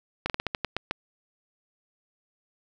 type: slowing click train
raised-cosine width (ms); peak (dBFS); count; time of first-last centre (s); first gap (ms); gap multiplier
0.3; -11; 9; 0.26-0.911; 38; 1.21
effects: none